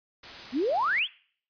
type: noise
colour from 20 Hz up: white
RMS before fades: -42 dBFS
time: 0.23-1 s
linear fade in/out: 5 ms
type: exponential sweep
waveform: sine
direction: up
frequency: 229.7 to 3555 Hz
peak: -23 dBFS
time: 0.52-1.08 s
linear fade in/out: 50 ms
effects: noise-tail reverb RT60 0.5 s tail -21 dB re dry + resampled to 11025 Hz